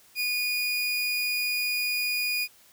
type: tone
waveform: 30% pulse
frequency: 2455 Hz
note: D#7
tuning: 24 cents flat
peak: -23 dBFS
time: 0.15-2.48 s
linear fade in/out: 50 ms
effects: white hiss -57 dBFS RMS until 2.72 s